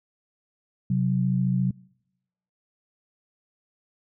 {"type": "tone pair together", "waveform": "sine", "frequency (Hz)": [130.81, 185.16], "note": ["C3", "F#3"], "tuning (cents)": [0, 2], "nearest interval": "tritone", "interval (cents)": 602, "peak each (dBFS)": -23, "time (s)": [0.9, 1.71], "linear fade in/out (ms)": 5, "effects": ["noise-tail reverb RT60 0.9 s tail -26 dB re dry"]}